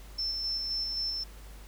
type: tone with tremolo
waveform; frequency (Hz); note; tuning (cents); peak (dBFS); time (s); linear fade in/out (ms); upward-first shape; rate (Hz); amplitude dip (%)
sine; 5330; E8; +18; -29; 0.18-1.24; 10; square; 3.8; 25
effects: added 50 Hz sine -45 dBFS peak until 1.67 s + pink hiss -54 dBFS RMS until 1.67 s